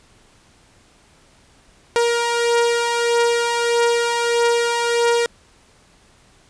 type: beating tone pair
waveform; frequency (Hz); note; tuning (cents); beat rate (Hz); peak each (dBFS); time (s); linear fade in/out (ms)
sawtooth; 470 / 471.6; A#4 / A#4; +14 / +20; 1.6; -19 / -13; 1.96-5.26; 0
effects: pink hiss -53 dBFS RMS until 6.49 s + resampled to 22050 Hz